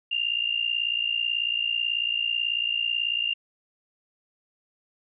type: tone with amplitude modulation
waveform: sine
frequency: 2800 Hz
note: F7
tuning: 4 cents sharp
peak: -20 dBFS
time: 0.11-3.34 s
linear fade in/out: 10 ms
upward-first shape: sine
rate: 58.2 Hz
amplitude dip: 80%
effects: none